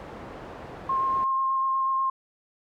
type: low-pass noise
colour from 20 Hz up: white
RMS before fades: -41 dBFS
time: 0-1.24 s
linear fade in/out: 0 ms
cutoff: 860 Hz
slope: 12 dB/octave
type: tone with vibrato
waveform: sine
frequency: 1065 Hz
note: C6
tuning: 30 cents sharp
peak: -22 dBFS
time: 0.89-2.1 s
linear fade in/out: 5 ms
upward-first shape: square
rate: 8.2 Hz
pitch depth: 8 cents each way
effects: none